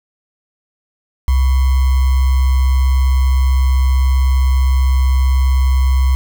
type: tone with sample-and-hold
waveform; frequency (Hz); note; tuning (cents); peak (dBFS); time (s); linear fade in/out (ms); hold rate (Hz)
sine; 65.4; C2; 0; -9; 1.28-6.15; 0; 1050
effects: none